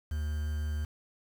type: tone with quantisation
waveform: triangle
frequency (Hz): 75.5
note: D2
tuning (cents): +48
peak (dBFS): -28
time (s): 0.11-0.85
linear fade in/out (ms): 5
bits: 8
effects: none